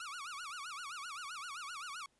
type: tone with vibrato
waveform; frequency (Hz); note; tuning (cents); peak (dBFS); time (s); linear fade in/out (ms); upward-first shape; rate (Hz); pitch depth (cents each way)
sawtooth; 1273; D#6; +39; -39; 0-2.06; 2; sine; 7.7; 250
effects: pink hiss -75 dBFS RMS until 2.19 s + resampled to 24000 Hz